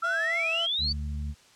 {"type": "exponential sweep", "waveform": "sine", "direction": "up", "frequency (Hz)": [1322, 4653], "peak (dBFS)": -25, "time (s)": [0.02, 0.93], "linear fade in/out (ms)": 10}
{"type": "tone with vibrato", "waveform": "30% pulse", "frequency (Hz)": 663, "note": "E5", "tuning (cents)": 10, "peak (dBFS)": -30, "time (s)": [0.03, 0.67], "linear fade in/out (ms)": 20, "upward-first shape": "sine", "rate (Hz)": 3.8, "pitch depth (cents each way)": 27}
{"type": "harmonic tone", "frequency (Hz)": 73.42, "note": "D2", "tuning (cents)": 0, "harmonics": [1, 2, 3], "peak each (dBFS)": [-30, -40, -42], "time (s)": [0.78, 1.35], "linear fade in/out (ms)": 50}
{"effects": ["white hiss -57 dBFS RMS until 1.55 s", "low-pass 7000 Hz 12 dB/octave"]}